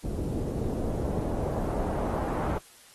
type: noise with low-pass filter sweep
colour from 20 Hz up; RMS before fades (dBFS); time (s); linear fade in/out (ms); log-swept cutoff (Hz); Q
pink; -30; 0.03-2.59; 20; 330 to 980; 1.2
effects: white hiss -54 dBFS RMS until 2.94 s + AAC 32 kbps